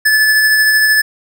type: tone with tremolo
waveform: square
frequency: 1733 Hz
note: A6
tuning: 27 cents flat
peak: -8 dBFS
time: 0.05-1.02 s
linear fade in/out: 10 ms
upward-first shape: sine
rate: 13 Hz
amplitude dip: 25%
effects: none